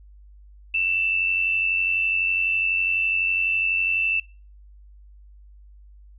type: tone pair together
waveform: sine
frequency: 2655 / 2747 Hz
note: E7 / F7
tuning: +12 / -29 cents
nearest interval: minor second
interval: 59 cents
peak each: -20 / -29 dBFS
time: 0.74-4.2 s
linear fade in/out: 5 ms
effects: noise-tail reverb RT60 0.4 s tail -25 dB re dry + added 50 Hz sine -45 dBFS peak until 6.18 s